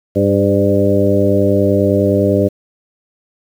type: harmonic tone with a mistuned harmonic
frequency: 99.5 Hz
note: G2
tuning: 26 cents sharp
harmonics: 1 / 2 / 3 / 4 / 5 / 6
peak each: -17 / -17 / -17 / -17 / -17 / -17 dBFS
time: 0.15-2.49 s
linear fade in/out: 20 ms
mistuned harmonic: 5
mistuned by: +33 cents
effects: 7-bit